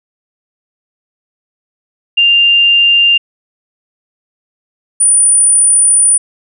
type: tone pair in turn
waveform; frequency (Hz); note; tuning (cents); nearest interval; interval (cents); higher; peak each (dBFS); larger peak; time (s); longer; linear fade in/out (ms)
sine; 2794 / 9433; F7 / D9; 0 / +7; octave + major sixth; 2107; second; -5; neither; 2.17-3.18 / 5-6.18; second; 10
effects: none